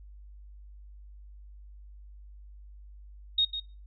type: tone with echo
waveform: sine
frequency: 3729 Hz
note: A#7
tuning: in tune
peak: -21 dBFS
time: 3.38-3.45 s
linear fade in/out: 5 ms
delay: 150 ms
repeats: 1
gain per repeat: -10 dB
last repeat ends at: 3.6 s
effects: noise-tail reverb RT60 0.4 s tail -26 dB re dry + added 50 Hz sine -46 dBFS peak until 3.86 s